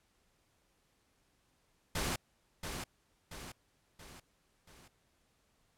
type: noise with echo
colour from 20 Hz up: pink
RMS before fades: -35 dBFS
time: 1.95-2.16 s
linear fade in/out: 5 ms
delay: 680 ms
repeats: 4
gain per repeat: -6 dB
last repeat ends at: 4.88 s
effects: pink hiss -74 dBFS RMS until 5.77 s + low-pass 12000 Hz 12 dB/octave